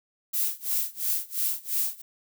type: noise with tremolo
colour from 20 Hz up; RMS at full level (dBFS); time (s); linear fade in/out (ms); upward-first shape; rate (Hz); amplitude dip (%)
violet; -25; 0.33-2.02; 10; sine; 2.9; 95
effects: none